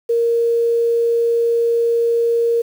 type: tone with quantisation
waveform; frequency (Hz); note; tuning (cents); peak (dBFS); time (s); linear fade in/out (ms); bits
sine; 466.2; A#4; 0; -13; 0.09-2.62; 10; 7
effects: none